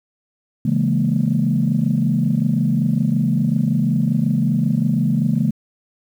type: chord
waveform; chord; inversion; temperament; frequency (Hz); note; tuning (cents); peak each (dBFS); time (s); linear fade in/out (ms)
sine; A# half-diminished seventh; first; equal with one note detuned; 137.71 / 164.81 / 207.7 / 233.1; C#3 / E3 / G#3 / A#3; -11 / 0 / 0 / 0; -20; 0.65-5.51; 5
effects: tanh soft clip ceiling -6 dBFS + 8-bit